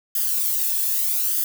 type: noise with flanger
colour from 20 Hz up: violet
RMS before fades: -22 dBFS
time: 0.15-1.44 s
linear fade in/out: 2 ms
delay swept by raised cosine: 0.61 to 1.18 ms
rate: 0.79 Hz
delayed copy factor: +0.65
effects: none